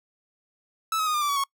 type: tone with pitch steps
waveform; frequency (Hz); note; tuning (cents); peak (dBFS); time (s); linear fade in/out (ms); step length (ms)
45% pulse; 1308 / 1271.5 / 1236 / 1201.5 / 1168 / 1135.4 / 1103.7; E6 / D#6 / D#6 / D6 / D6 / C#6 / C#6; -14 / +37 / -12 / +39 / -10 / +41 / -8; -23; 0.92-1.438; 2; 74
effects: noise-tail reverb RT60 0.1 s tail -25 dB re dry